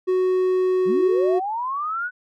triangle tone, 370 Hz, F#4, in tune, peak -15 dBFS, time 0.07-1.4 s, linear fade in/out 20 ms
sine linear sweep, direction up, 155.6 to 1500 Hz, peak -23 dBFS, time 0.85-2.11 s, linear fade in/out 50 ms
effects none

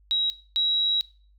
sine tone pair in turn, 3846 / 3866 Hz, B7 / B7, -47 / -38 cents, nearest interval unison, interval 9 cents, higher second, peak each -20 dBFS, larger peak neither, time 0.11-0.3 / 0.56-1.01 s, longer second, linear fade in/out 0 ms, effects noise-tail reverb RT60 0.4 s tail -19 dB re dry + added 50 Hz sine -55 dBFS peak until 1.38 s

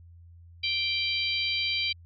harmonic tone, 784 Hz, G5, in tune, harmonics 3 / 4 / 5 / 6, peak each -30 / -31 / -32 / -33 dBFS, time 0.63-1.93 s, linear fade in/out 10 ms, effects added 85 Hz sine -48 dBFS peak until 2.05 s

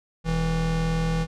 square tone pair together, 40.65 / 162.8 Hz, E1 / E3, -23 / -21 cents, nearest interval 2 octaves, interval 2402 cents, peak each -28 / -24 dBFS, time 0.24-1.27 s, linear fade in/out 50 ms, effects low-pass 7000 Hz 12 dB/octave

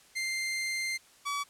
sawtooth tone pair in turn, 2093 / 1141.2 Hz, C7 / C#6, 0 / +50 cents, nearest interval major seventh, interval 1050 cents, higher first, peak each -27 dBFS, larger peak neither, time 0.15-0.98 / 1.25-1.44 s, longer first, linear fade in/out 20 ms, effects white hiss -59 dBFS RMS until 1.49 s + low-pass 10000 Hz 12 dB/octave

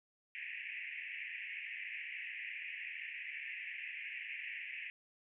white band-pass noise, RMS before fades -45 dBFS, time 0.35-4.9 s, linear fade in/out 0 ms, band 1800 to 2700 Hz, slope 96 dB/octave, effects none

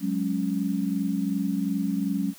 sine chord, F# suspended second, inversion none, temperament equal, 185 / 207.7 / 277.2 Hz, F#3 / G#3 / C#4, 0 / 0 / 0 cents, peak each -28 dBFS, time 0-2.34 s, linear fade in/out 50 ms, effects white hiss -50 dBFS RMS until 2.38 s

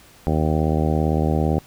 harmonic tone, 77.78 Hz, D#2, in tune, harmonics 1 / 2 / 3 / 4 / 5 / 6 / 7 / 8 / 9 / 10, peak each -22 / -22 / -25 / -27 / -28 / -30 / -30 / -34 / -33 / -30 dBFS, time 0.27-1.59 s, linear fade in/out 0 ms, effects pink hiss -49 dBFS RMS until 1.66 s

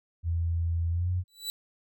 sine tone with pitch glide, 84 to 90.55 Hz, E2 to F#2, +33 to -37 cents, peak -25 dBFS, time 0.23-1.24 s, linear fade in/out 50 ms, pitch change +130 cents, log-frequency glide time 0.9-1.11 s
sawtooth tone with exponential growth, 3951 Hz, B7, in tune, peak -25 dBFS, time 1.28-1.5 s, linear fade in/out 0 ms, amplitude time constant 46 ms
effects none

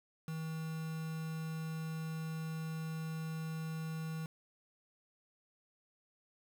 triangle tone with quantisation, 160 Hz, D#3, 49 cents sharp, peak -36 dBFS, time 0.28-4.26 s, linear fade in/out 2 ms, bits 8, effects none

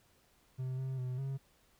triangle tone with pitch steps, 129.3 / 131.9 / 126.7 / 135.6 Hz, C3 / C3 / B2 / C#3, -20 / +14 / +45 / -38 cents, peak -33 dBFS, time 0.58-1.38 s, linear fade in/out 20 ms, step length 200 ms, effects pink hiss -69 dBFS RMS until 1.79 s

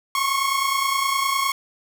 sawtooth tone pair together, 1079 / 1108.7 Hz, C#6 / C#6, -47 / 0 cents, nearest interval unison, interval 47 cents, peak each -19 dBFS, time 0.15-1.52 s, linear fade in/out 2 ms, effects none

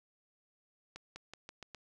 accelerating click train, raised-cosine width 0.2 ms, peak -29 dBFS, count 6, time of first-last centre 0.96-1.747 s, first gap 200 ms, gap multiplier 0.88, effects none

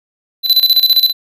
square tone with tremolo, 4008 Hz, B7, 25 cents sharp, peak -6 dBFS, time 0.43-1.13 s, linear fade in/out 50 ms, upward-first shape square, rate 15 Hz, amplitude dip 75%, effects none

